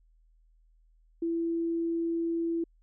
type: tone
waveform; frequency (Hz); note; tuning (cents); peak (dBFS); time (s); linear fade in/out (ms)
sine; 333.9; E4; +22; -27; 1.22-2.64; 5
effects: added 40 Hz sine -60 dBFS peak until 2.82 s